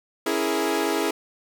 sawtooth chord, A# half-diminished seventh, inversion first, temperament equal, 277.2 / 329.6 / 415.3 / 466.2 Hz, C#4 / E4 / G#4 / A#4, 0 / 0 / 0 / 0 cents, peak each -26 / -22 / -22 / -27 dBFS, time 0.26-1.11 s, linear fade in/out 5 ms, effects none

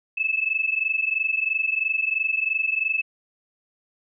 sine tone pair together, 2600 / 2623 Hz, E7 / E7, -24 / -9 cents, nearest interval unison, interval 15 cents, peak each -24 dBFS, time 0.17-3.02 s, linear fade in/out 10 ms, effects none

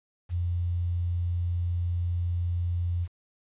sine tone with quantisation, 87.31 Hz, F2, in tune, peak -25 dBFS, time 0.29-3.08 s, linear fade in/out 50 ms, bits 9, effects resampled to 8000 Hz

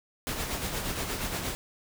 pink noise with tremolo, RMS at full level -31 dBFS, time 0.27-1.55 s, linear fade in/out 0 ms, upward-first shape sine, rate 8.5 Hz, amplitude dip 45%, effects none

